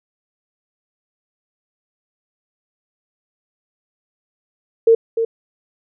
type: tone with echo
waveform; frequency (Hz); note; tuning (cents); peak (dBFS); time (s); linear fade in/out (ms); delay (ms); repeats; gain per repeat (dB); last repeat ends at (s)
sine; 455.5; A#4; -40; -7; 4.87-4.95; 5; 300; 1; -8; 5.25
effects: none